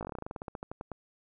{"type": "slowing click train", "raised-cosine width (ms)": 1, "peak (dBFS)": -24, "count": 19, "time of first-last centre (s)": [0.01, 0.917], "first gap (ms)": 18, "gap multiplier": 1.11, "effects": []}